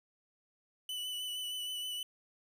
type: tone with vibrato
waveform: 45% pulse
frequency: 2983 Hz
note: F#7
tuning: 13 cents sharp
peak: -37 dBFS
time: 0.89-2.03 s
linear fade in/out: 2 ms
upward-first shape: sine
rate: 6.4 Hz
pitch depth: 21 cents each way
effects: none